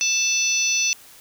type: harmonic tone with a mistuned harmonic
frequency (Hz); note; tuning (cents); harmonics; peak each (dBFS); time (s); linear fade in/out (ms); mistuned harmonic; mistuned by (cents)
880; A5; 0; 3 / 4 / 5 / 6 / 7; -23 / -30 / -29 / -29 / -21; 0.01-0.93; 0; 7; -56
effects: white hiss -47 dBFS RMS until 1.2 s